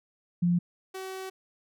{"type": "tone pair in turn", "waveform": ["sine", "sawtooth"], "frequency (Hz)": [174.61, 379.1], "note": ["F3", "F#4"], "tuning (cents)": [0, 42], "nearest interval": "octave + minor second", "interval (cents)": 1342, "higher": "second", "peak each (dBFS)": [-21, -32], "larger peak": "first", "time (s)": [[0.42, 0.59], [0.94, 1.3]], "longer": "second", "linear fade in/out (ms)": 10, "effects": []}